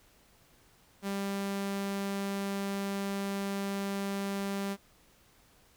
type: tone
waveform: sawtooth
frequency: 197.9 Hz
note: G3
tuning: 17 cents sharp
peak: -28 dBFS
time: 1.02-4.77 s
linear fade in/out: 50 ms
effects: pink hiss -63 dBFS RMS until 5.76 s